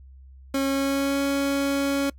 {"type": "tone with pitch glide", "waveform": "30% pulse", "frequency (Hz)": [272.8, 278.4], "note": ["C#4", "C#4"], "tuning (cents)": [-28, 8], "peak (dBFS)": -19, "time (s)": [0.54, 2.1], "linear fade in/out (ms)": 5, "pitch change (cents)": 36, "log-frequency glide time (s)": [0.66, 1.21], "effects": ["noise-tail reverb RT60 0.1 s tail -24 dB re dry", "added 66 Hz sine -44 dBFS peak until 2.18 s"]}